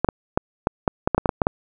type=clicks; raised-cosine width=1 ms; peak=-3 dBFS; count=12; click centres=0.046 / 0.088 / 0.375 / 0.671 / 0.878 / 1.075 / 1.147 / 1.18 / 1.258 / 1.292 / 1.418 / 1.469 s; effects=none